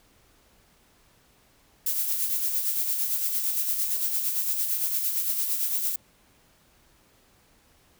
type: noise with tremolo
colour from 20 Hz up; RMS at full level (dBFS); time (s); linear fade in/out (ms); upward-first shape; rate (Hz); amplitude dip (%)
violet; -25; 1.86-5.96; 5; sine; 8.8; 45
effects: pink hiss -61 dBFS RMS until 7.99 s